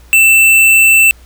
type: tone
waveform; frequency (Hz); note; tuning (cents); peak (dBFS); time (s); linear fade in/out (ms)
square; 2667; E7; +20; -5; 0.13-1.11; 0
effects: added 60 Hz sine -38 dBFS peak until 1.25 s + pink hiss -46 dBFS RMS until 1.25 s